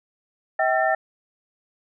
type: tone cluster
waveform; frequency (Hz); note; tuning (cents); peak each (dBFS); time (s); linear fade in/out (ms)
sine; 643 / 772 / 1345 / 1804; E5 / G5 / E6 / A6; -43 / -27 / +34 / +43; -22 / -22 / -30 / -24; 0.59-0.95; 5
effects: none